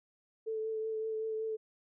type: tone with vibrato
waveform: sine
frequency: 440 Hz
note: A4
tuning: in tune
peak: -33 dBFS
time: 0.46-1.57 s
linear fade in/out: 20 ms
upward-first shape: triangle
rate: 5.3 Hz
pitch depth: 20 cents each way
effects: none